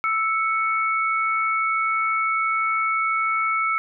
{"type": "tone pair together", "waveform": "sine", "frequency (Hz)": [1318.5, 2217], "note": ["E6", "C#7"], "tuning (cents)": [0, 0], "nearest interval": "major sixth", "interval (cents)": 900, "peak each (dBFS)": [-21, -24], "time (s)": [0.04, 3.78], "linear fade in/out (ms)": 0, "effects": []}